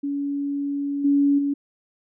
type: tone with level steps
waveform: sine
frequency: 283 Hz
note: C#4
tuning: 36 cents sharp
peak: -23 / -15 / -20 dBFS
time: 0.03-1.54 s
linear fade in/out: 10 ms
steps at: 1.04 / 1.38 s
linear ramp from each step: 10 ms
effects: none